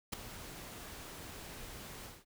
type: noise with ADSR envelope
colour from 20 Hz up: pink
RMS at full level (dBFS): -34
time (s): 0.12-2.25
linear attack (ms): 13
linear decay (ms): 7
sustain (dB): -14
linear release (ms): 200
effects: none